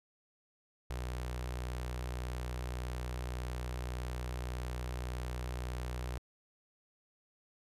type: tone with notch filter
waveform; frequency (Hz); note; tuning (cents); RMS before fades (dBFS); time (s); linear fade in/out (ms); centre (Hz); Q
sawtooth; 61.74; B1; 0; -39; 0.9-6.18; 0; 230; 1.4
effects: resampled to 32000 Hz